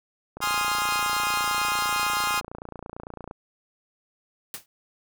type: click train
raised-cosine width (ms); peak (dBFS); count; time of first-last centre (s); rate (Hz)
1; -23; 86; 0.37-3.311; 28.9
type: chord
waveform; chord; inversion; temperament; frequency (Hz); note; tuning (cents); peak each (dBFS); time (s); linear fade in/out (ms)
sawtooth; F minor seventh; first; equal; 830.6 / 1046.5 / 1244.5 / 1396.9; Ab5 / C6 / Eb6 / F6; 0 / 0 / 0 / 0; -27 / -25 / -24 / -26; 0.41-2.41; 20
type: noise with exponential decay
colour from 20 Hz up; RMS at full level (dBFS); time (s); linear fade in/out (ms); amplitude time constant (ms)
white; -31; 4.54-4.66; 1; 26
effects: none